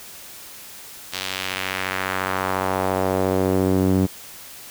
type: tone with band-pass filter sweep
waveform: sawtooth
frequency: 94.3 Hz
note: F#2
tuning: 33 cents sharp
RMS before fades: -22 dBFS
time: 1.12-4.07 s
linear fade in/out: 20 ms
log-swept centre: 4100 to 240 Hz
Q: 1.3
effects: white hiss -40 dBFS RMS until 4.7 s